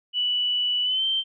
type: tone with pitch glide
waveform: sine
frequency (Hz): 2960 to 3125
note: F#7 to G7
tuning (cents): 0 to -6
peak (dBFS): -21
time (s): 0.13-1.24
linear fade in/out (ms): 50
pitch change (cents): +94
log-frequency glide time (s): 0.83-1.05
effects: none